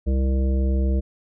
harmonic tone, 66 Hz, C2, 16 cents sharp, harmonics 1 / 3 / 5 / 7 / 9, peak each -18 / -28 / -32 / -35 / -37 dBFS, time 0.06-1.01 s, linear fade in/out 20 ms, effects none

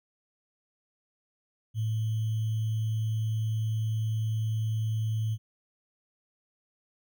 sine tone with sample-and-hold, 110 Hz, A2, in tune, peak -26 dBFS, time 1.74-5.38 s, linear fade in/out 50 ms, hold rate 3150 Hz, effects none

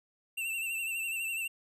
square tone with vibrato, 2700 Hz, E7, 41 cents sharp, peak -33 dBFS, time 0.37-1.48 s, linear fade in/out 10 ms, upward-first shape sine, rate 12 Hz, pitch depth 51 cents each way, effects none

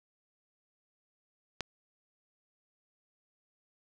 click, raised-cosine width 0.2 ms, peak -16 dBFS, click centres 1.607 s, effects none

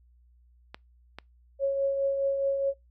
clicks, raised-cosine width 0.3 ms, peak -23 dBFS, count 2, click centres 0.745 / 1.186 s
sine tone with tremolo, 550 Hz, C#5, 14 cents flat, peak -22 dBFS, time 1.59-2.74 s, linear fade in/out 50 ms, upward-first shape triangle, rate 4.8 Hz, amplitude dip 45%
effects noise-tail reverb RT60 0.2 s tail -26 dB re dry + added 60 Hz sine -57 dBFS peak until 2.9 s

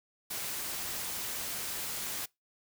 white noise, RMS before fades -37 dBFS, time 0.3-2.26 s, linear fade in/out 10 ms, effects noise-tail reverb RT60 0.2 s tail -24 dB re dry

